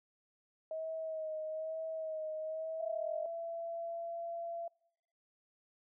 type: tone with vibrato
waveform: sine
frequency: 634 Hz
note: D#5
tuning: 32 cents sharp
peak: -37 dBFS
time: 0.71-3.26 s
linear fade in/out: 2 ms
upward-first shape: sine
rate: 1.1 Hz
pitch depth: 27 cents each way
type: tone with pitch glide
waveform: sine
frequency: 670 to 677.8 Hz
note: E5 to E5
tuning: +28 to +48 cents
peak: -38 dBFS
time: 2.8-4.68 s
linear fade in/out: 5 ms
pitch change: +20 cents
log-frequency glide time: 3.51-4.23 s
effects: noise-tail reverb RT60 0.9 s tail -26 dB re dry